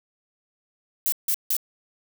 violet noise bursts, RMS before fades -23 dBFS, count 3, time 1.06-1.566 s, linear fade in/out 0 ms, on 62 ms, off 160 ms, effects none

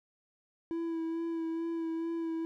triangle tone with vibrato, 329.9 Hz, E4, 1 cent sharp, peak -30 dBFS, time 0.71-2.45 s, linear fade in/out 0 ms, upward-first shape sine, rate 2.3 Hz, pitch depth 21 cents each way, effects none

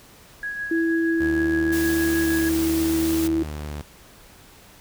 sine tone with tremolo, 1661.2 Hz, G#6, in tune, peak -25 dBFS, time 0.43-2.49 s, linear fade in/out 2 ms, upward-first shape triangle, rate 6.4 Hz, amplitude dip 45%
sine tone with pitch glide, 330 to 326.4 Hz, E4 to E4, +2 to -17 cents, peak -19 dBFS, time 0.71-3.43 s, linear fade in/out 5 ms, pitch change -19 cents, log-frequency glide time 2.22-2.28 s
sawtooth tone with vibrato, 75.1 Hz, D2, 39 cents sharp, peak -26 dBFS, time 1.2-3.82 s, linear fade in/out 10 ms, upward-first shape sine, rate 0.64 Hz, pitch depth 34 cents each way
white noise, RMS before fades -32 dBFS, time 1.72-3.28 s, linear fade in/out 10 ms
effects pink hiss -49 dBFS RMS until 4.8 s

